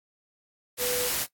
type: tone in noise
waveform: sine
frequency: 493.9 Hz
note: B4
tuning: in tune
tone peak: -29 dBFS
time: 0.78-1.11 s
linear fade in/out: 50 ms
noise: white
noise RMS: -28 dBFS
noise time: 0.77-1.27 s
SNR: -4 dB
effects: noise-tail reverb RT60 0.1 s tail -20 dB re dry + AAC 64 kbps

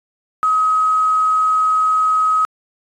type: tone with quantisation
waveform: sine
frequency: 1269 Hz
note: D#6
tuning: 34 cents sharp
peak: -12 dBFS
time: 0.43-2.45 s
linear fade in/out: 0 ms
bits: 6
effects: resampled to 24000 Hz

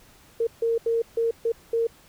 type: tone bursts at uneven times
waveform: sine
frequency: 460 Hz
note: A#4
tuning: 23 cents flat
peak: -20 dBFS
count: 6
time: 0.4-0.47 / 0.62-0.78 / 0.86-1.02 / 1.17-1.31 / 1.45-1.52 / 1.73-1.87 s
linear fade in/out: 5 ms
effects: pink hiss -54 dBFS RMS until 2.08 s

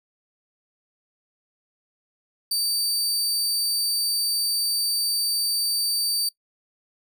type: tone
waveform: sawtooth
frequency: 4623 Hz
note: D8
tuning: 28 cents flat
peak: -19 dBFS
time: 2.51-6.29 s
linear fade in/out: 5 ms
effects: noise-tail reverb RT60 0.1 s tail -21 dB re dry

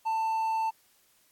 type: tone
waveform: triangle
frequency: 890 Hz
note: A5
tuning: 20 cents sharp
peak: -24 dBFS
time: 0.05-0.71 s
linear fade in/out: 20 ms
effects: white hiss -65 dBFS RMS until 1.31 s + AAC 64 kbps

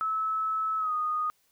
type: tone with pitch glide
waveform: sine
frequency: 1300 to 1237 Hz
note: E6 to D#6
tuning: -24 to -10 cents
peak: -26 dBFS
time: 0.01-1.3 s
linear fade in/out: 0 ms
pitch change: -86 cents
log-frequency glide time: 0.78-0.93 s
effects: white hiss -69 dBFS RMS until 1.51 s

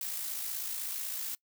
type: noise with amplitude modulation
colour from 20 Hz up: blue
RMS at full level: -35 dBFS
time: 0.01-1.35 s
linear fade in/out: 2 ms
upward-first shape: sine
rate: 56 Hz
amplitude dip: 40%
effects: noise-tail reverb RT60 0.1 s tail -23 dB re dry

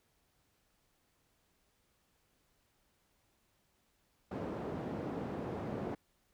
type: band-pass noise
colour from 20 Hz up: white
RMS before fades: -40 dBFS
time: 4.31-5.95 s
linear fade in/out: 5 ms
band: 100 to 460 Hz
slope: 12 dB/octave
effects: pink hiss -75 dBFS RMS until 6.33 s

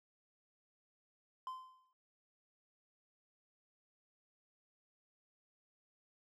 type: tone with exponential decay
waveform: triangle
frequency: 1033 Hz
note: C6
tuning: 22 cents flat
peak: -37 dBFS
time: 1.47-1.93 s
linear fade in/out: 1 ms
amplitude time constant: 100 ms
effects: none

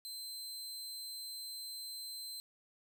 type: tone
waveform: sawtooth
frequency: 4100 Hz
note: C8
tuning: 36 cents flat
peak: -40 dBFS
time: 0.05-2.4 s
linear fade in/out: 0 ms
effects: none

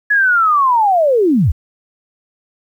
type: linear sweep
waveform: sine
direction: down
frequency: 1707 to 55.1 Hz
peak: -9 dBFS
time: 0.1-1.52 s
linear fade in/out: 10 ms
effects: 8-bit

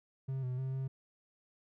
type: tone with pitch steps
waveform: triangle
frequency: 133.3 / 126.4 / 132 / 133.1 Hz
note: C3 / B2 / C3 / C3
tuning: +33 / +41 / +16 / +30 cents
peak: -32 dBFS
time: 0.28-0.88 s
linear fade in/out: 10 ms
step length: 150 ms
effects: none

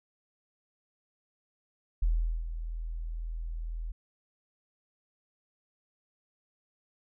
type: tone with ADSR envelope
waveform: sine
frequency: 41 Hz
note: E1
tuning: 9 cents flat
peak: -22 dBFS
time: 2.02-3.92 s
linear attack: 8 ms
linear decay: 410 ms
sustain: -11 dB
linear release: 8 ms
effects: none

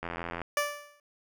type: click train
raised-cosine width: 0.5 ms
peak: -20 dBFS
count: 34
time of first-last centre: 0.03-0.417 s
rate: 85.3 Hz
type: tone with exponential decay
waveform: 15% pulse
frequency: 584 Hz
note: D5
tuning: 10 cents flat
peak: -17 dBFS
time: 0.57-1 s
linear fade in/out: 2 ms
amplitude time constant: 93 ms
effects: none

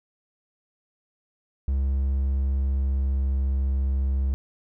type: tone with pitch glide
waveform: triangle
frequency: 67.6 to 67.17 Hz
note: C#2 to C2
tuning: -43 to +46 cents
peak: -19 dBFS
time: 1.68-4.34 s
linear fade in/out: 0 ms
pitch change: -11 cents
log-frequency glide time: 2.5-3.3 s
effects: none

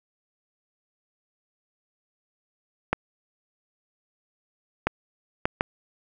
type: clicks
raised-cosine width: 0.5 ms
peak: -6 dBFS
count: 4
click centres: 2.93 / 4.87 / 5.455 / 5.609 s
effects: none

